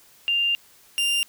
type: tone pair in turn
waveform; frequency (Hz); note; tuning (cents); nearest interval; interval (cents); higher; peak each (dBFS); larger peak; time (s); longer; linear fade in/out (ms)
sine / 40% pulse; 2794 / 2794; F7 / F7; 0 / 0; unison; 0; neither; -19; neither; 0.28-0.55 / 0.98-1.23; first; 0
effects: white hiss -54 dBFS RMS until 1.28 s